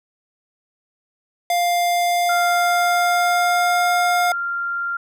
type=tone with pitch glide; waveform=square; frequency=700 to 710.6 Hz; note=F5 to F5; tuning=+4 to +30 cents; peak=-17 dBFS; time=1.5-4.32 s; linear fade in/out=2 ms; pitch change=+26 cents; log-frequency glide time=1.92-3.91 s
type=tone; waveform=sine; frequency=1389 Hz; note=F6; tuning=10 cents flat; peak=-21 dBFS; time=2.29-4.97 s; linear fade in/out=5 ms
effects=none

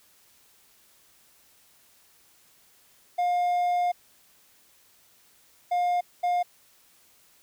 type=tone bursts at uneven times; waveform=triangle; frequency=710 Hz; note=F5; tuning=28 cents sharp; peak=-20 dBFS; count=3; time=3.18-3.92 / 5.71-6.01 / 6.23-6.43 s; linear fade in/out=10 ms; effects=white hiss -60 dBFS RMS until 7.42 s

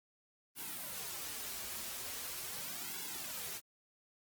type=noise with flanger; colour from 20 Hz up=white; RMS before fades=-43 dBFS; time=0.55-3.61 s; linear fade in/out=50 ms; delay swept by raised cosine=1.6 to 6.9 ms; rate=0.41 Hz; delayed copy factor=-0.9; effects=Opus 32 kbps

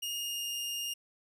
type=tone with pitch glide; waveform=sawtooth; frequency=2847 to 2829 Hz; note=F7 to F7; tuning=+33 to +22 cents; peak=-31 dBFS; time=0.02-0.94 s; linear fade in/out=10 ms; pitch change=-11 cents; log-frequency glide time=0.15-0.51 s; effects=none

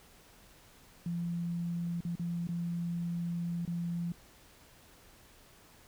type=tone with dropouts; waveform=sine; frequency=171.4 Hz; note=F3; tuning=32 cents flat; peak=-32 dBFS; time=1.06-4.12 s; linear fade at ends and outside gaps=2 ms; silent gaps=2.006-2.05 / 2.154-2.195 / 2.471-2.489 / 3.652-3.676 s; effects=pink hiss -59 dBFS RMS until 5.87 s

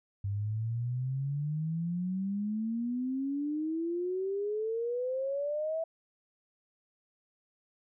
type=exponential sweep; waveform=sine; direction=up; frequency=98 to 659.3 Hz; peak=-30 dBFS; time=0.24-5.84 s; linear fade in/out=5 ms; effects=none

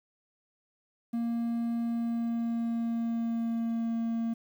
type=tone with pitch glide; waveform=triangle; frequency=233.1 to 229.1 Hz; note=A#3 to A#3; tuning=0 to -30 cents; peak=-26 dBFS; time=1.13-4.34 s; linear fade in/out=10 ms; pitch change=-30 cents; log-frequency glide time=1.81-3.96 s; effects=10-bit

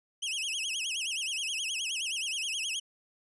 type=tone with vibrato; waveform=sawtooth; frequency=2900 Hz; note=F#7; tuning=35 cents flat; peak=-28 dBFS; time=0.22-2.8 s; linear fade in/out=10 ms; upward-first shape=sine; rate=9.5 Hz; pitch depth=230 cents each way; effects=resampled to 24000 Hz

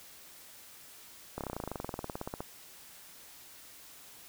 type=slowing click train; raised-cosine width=1 ms; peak=-22 dBFS; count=24; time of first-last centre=1.38-2.405 s; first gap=28 ms; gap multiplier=1.04; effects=white hiss -53 dBFS RMS until 4.28 s

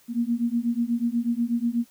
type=beating tone pair; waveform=sine; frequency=231.9 / 240.1 Hz; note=A#3 / B3; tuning=-9 / -49 cents; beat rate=8.2 Hz; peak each=-25 dBFS; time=0.08-1.86 s; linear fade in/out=50 ms; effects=white hiss -58 dBFS RMS until 1.9 s

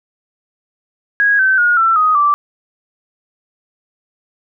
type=tone with pitch steps; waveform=sine; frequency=1650 / 1539.5 / 1436.4 / 1340.2 / 1250.5 / 1166.7 Hz; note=G#6 / G6 / F6 / E6 / D#6 / D6; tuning=-12 / -32 / +48 / +28 / +8 / -12 cents; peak=-9 dBFS; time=1.2-2.34 s; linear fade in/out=0 ms; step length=190 ms; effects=none

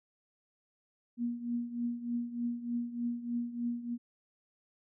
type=tone with tremolo; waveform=sine; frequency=238.4 Hz; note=A#3; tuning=39 cents sharp; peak=-29 dBFS; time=1.17-3.98 s; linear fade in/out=50 ms; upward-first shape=triangle; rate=3.3 Hz; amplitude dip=80%; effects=none

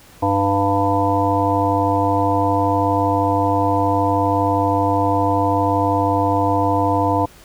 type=harmonic tone; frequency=99.3 Hz; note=G2; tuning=23 cents sharp; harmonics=1 / 3 / 5 / 7 / 9 / 10; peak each=-22 / -21 / -23 / -21 / -21 / -23 dBFS; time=0.22-7.26 s; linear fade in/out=10 ms; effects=pink hiss -46 dBFS RMS until 7.44 s

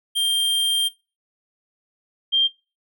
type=tone pair in turn; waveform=square / sine; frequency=3183 / 3183 Hz; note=G7 / G7; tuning=+26 / +26 cents; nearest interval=unison; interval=0 cents; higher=neither; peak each=-19 / -15 dBFS; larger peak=second; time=0.15-0.89 / 2.32-2.48 s; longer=first; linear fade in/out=20 ms; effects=noise-tail reverb RT60 0.3 s tail -19 dB re dry

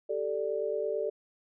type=chord; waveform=sine; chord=G suspended second; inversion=none; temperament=just; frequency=392 / 441 / 588 Hz; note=G4 / A4 / D5; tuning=0 / +4 / +2 cents; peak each=-35 / -32 / -33 dBFS; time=0.09-1.1 s; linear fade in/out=10 ms; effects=none

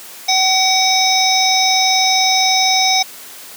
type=harmonic tone; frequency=756 Hz; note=F#5; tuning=37 cents sharp; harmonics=1 / 3 / 5 / 7 / 8; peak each=-16 / -19 / -18 / -16 / -20 dBFS; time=0.28-3.03 s; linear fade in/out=10 ms; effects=white hiss -35 dBFS RMS until 3.56 s + high-pass 200 Hz 12 dB/octave

